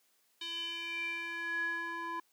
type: tone with band-pass filter sweep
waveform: square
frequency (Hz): 336.7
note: E4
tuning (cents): +37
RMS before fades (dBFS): -38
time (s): 0.41-2.2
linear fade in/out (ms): 5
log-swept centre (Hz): 3400 to 1200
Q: 7
effects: white hiss -72 dBFS RMS until 2.32 s + high-pass 200 Hz 12 dB/octave